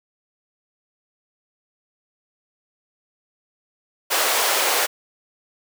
pink high-pass noise, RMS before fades -20 dBFS, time 4.1-4.87 s, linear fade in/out 20 ms, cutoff 480 Hz, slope 24 dB/octave, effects none

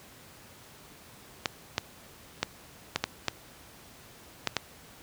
clicks, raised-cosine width 0.2 ms, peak -8 dBFS, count 8, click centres 1.458 / 1.781 / 2.43 / 2.96 / 3.04 / 3.283 / 4.473 / 4.567 s, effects pink hiss -52 dBFS RMS until 5.02 s + high-pass 60 Hz 12 dB/octave

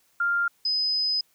sine tone pair in turn, 1396.9 / 5030 Hz, F6 / D#8, 0 / +18 cents, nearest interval octave + minor seventh, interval 2218 cents, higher second, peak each -21 / -22 dBFS, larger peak first, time 0.2-0.48 / 0.65-1.21 s, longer second, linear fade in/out 5 ms, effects white hiss -65 dBFS RMS until 1.34 s

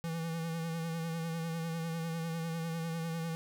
square tone with vibrato, 164.81 Hz, E3, in tune, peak -35 dBFS, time 0.04-3.35 s, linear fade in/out 0 ms, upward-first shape sine, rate 10 Hz, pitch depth 35 cents each way, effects none

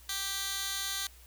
15% pulse tone with high-pass filter, 392 Hz, G4, in tune, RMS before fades -35 dBFS, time 0.09-1.07 s, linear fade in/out 2 ms, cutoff 3000 Hz, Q 0.89, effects added 60 Hz sine -54 dBFS peak until 1.26 s + white hiss -58 dBFS RMS until 1.26 s

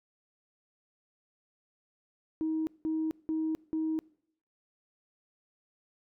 sine tone bursts, 316.8 Hz, D#4, 31 cents sharp, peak -27 dBFS, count 4, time 2.41-3.99 s, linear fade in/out 0 ms, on 260 ms, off 180 ms, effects noise-tail reverb RT60 0.7 s tail -24 dB re dry + tanh soft clip ceiling -24 dBFS

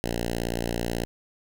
5% pulse tone with notch filter, 58.27 Hz, A#1, in tune, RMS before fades -29 dBFS, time 0.04-1.05 s, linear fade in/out 0 ms, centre 1200 Hz, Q 1.1, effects none

